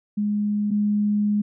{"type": "tone pair in turn", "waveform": "sine", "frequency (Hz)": [207.7, 207.7], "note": ["G#3", "G#3"], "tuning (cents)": [0, 0], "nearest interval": "unison", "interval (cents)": 0, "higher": "neither", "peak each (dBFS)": [-20, -18], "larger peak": "second", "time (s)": [[0.17, 0.71], [0.71, 1.42]], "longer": "second", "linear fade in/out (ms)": 10, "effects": []}